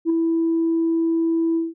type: tone with ADSR envelope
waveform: sine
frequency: 329.6 Hz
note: E4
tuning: in tune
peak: -12 dBFS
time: 0.05-1.74 s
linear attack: 50 ms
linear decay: 7 ms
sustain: -4 dB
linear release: 180 ms
effects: tanh soft clip ceiling -13 dBFS